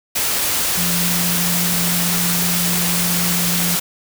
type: tone in noise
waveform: sine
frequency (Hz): 174.61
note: F3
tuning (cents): 0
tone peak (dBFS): -21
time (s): 0.77-3.76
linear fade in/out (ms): 10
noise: white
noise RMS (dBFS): -19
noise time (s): 0.15-3.8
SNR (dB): -5
effects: none